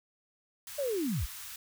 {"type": "band-stop noise", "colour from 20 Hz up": "white", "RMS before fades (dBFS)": -44, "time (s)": [0.67, 1.56], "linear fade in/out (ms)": 2, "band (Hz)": [110, 1000], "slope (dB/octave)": 24}
{"type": "linear sweep", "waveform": "sine", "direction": "down", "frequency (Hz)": [598, 36.71], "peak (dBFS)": -29, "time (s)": [0.78, 1.26], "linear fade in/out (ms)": 10}
{"effects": []}